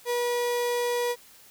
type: tone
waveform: 35% pulse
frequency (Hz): 483.3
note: B4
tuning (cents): -38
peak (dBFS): -23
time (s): 0.05-1.16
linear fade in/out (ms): 50
effects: white hiss -53 dBFS RMS until 1.5 s